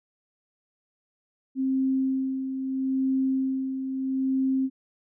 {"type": "tone with tremolo", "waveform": "sine", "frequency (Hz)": 264.7, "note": "C4", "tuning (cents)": 20, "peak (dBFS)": -21, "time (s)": [1.55, 4.7], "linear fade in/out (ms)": 50, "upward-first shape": "sine", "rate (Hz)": 0.77, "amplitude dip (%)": 55, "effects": []}